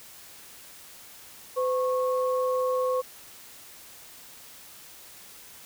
sine tone pair together, 509.3 / 1097 Hz, C5 / C#6, -47 / -18 cents, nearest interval octave + minor second, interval 1329 cents, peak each -24 / -30 dBFS, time 1.56-3.02 s, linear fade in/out 20 ms, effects white hiss -48 dBFS RMS until 5.65 s

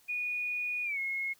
sine tone with pitch glide, 2459 to 2166 Hz, D#7 to C#7, -21 to -41 cents, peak -31 dBFS, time 0.08-1.34 s, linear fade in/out 20 ms, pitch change -220 cents, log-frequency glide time 0.84-0.99 s, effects white hiss -64 dBFS RMS until 1.39 s

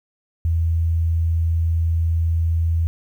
sine tone, 82.6 Hz, E2, 4 cents sharp, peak -16 dBFS, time 0.45-2.87 s, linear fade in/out 0 ms, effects 9-bit

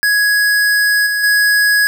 square tone with level steps, 1668 Hz, G#6, 7 cents sharp, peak -11 / -15 / -10 dBFS, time 0.03-1.87 s, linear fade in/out 0 ms, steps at 1.06 / 1.23 s, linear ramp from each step 10 ms, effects none

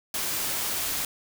white noise, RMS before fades -29 dBFS, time 0.14-1.05 s, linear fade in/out 2 ms, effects none

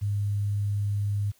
sine tone with quantisation, 102 Hz, G#2, 31 cents flat, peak -24 dBFS, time 0.01-1.32 s, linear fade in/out 20 ms, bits 9, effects white hiss -63 dBFS RMS until 1.39 s

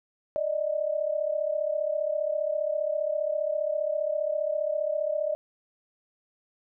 sine tone pair together, 589 / 624 Hz, D5 / D#5, +5 / +5 cents, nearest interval minor second, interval 100 cents, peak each -28 dBFS, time 0.36-5.35 s, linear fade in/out 0 ms, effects none

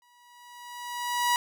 sawtooth tone with exponential growth, 969 Hz, B5, 33 cents flat, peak -17 dBFS, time 0.02-1.36 s, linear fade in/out 1 ms, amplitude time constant 290 ms, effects none

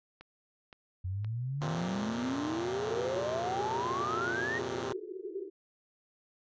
click train, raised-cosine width 0.3 ms, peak -33 dBFS, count 7, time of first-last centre 0.21-3.319 s, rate 1.93 Hz
sine exponential sweep, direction up, 89 to 1899 Hz, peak -32 dBFS, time 1.04-4.59 s, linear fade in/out 10 ms
5% pulse chord, F suspended fourth, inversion none, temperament equal, 87.31 / 116.54 / 130.81 Hz, F2 / Bb2 / C3, 0 / 0 / 0 cents, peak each -31 / -28 / -30 dBFS, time 1.61-4.93 s, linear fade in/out 5 ms
white band-pass noise, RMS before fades -40 dBFS, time 2.85-5.5 s, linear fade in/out 20 ms, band 360 to 410 Hz, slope 96 dB/octave
effects resampled to 16000 Hz

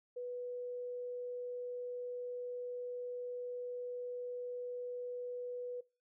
sine tone, 492 Hz, B4, 7 cents flat, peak -39 dBFS, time 0.16-5.81 s, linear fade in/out 10 ms, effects noise-tail reverb RT60 0.3 s tail -21 dB re dry

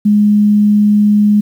sine tone, 208.1 Hz, G#3, 4 cents sharp, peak -6 dBFS, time 0.05-1.41 s, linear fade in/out 10 ms, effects 7-bit

